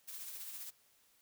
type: noise with tremolo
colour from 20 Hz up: blue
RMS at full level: -45 dBFS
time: 0.07-0.71 s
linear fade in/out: 20 ms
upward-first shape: sine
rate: 15 Hz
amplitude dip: 35%
effects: white hiss -70 dBFS RMS until 1.21 s